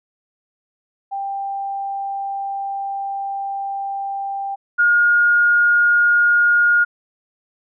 sine tone pair in turn, 790 / 1427.3 Hz, G5 / F6, +13 / +37 cents, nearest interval minor seventh, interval 1024 cents, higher second, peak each -22 / -11 dBFS, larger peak second, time 1.11-4.56 / 4.78-6.85 s, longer first, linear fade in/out 20 ms, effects none

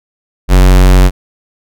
square tone, 46.25 Hz, F#1, in tune, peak -3 dBFS, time 0.48-1.11 s, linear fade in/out 50 ms, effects none

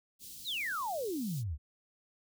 white band-stop noise, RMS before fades -48 dBFS, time 0.19-1.44 s, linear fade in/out 50 ms, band 320 to 3600 Hz, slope 24 dB/octave
sine exponential sweep, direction down, 4343 to 65.3 Hz, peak -33 dBFS, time 0.44-1.58 s, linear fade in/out 50 ms
effects none

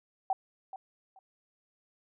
sine tone with echo, 766 Hz, G5, 40 cents flat, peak -25 dBFS, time 0.3-0.33 s, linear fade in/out 2 ms, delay 430 ms, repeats 2, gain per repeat -14 dB, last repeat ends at 1.19 s, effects none

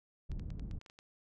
pink low-pass noise, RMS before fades -41 dBFS, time 0.29-0.79 s, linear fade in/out 10 ms, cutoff 140 Hz, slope 12 dB/octave
clicks, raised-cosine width 0.2 ms, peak -38 dBFS, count 9, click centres 0.317 / 0.396 / 0.504 / 0.596 / 0.712 / 0.814 / 0.862 / 0.899 / 0.989 s
effects none

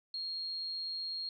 sine tone, 4256 Hz, C8, 29 cents sharp, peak -36 dBFS, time 0.14-1.29 s, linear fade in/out 2 ms, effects none

